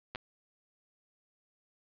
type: clicks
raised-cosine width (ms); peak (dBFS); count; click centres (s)
0.3; -22; 2; 0.15 / 0.158
effects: resampled to 11025 Hz + 10-bit